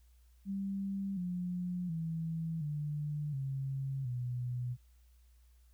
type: tone with pitch steps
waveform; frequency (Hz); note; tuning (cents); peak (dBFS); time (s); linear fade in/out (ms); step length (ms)
sine; 196 / 178.7 / 162.92 / 148.54 / 135.43 / 123.47; G3 / F3 / E3 / D3 / C#3 / B2; 0 / +40 / -20 / +20 / -40 / 0; -34; 0.45-4.77; 50; 720
effects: added 60 Hz sine -60 dBFS peak until 5.73 s + white hiss -75 dBFS RMS until 5.73 s